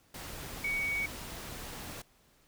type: tone in noise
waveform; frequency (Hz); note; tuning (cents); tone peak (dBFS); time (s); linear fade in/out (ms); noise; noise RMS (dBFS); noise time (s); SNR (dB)
sine; 2243; C#7; +20; -30; 0.64-1.06; 5; pink; -43; 0.14-2.02; +10
effects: pink hiss -66 dBFS RMS until 2.47 s